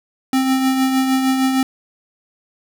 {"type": "tone with tremolo", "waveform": "square", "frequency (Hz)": 263.2, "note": "C4", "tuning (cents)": 10, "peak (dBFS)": -13, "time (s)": [0.33, 1.63], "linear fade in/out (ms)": 2, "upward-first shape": "triangle", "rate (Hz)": 6.5, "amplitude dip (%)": 45, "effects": []}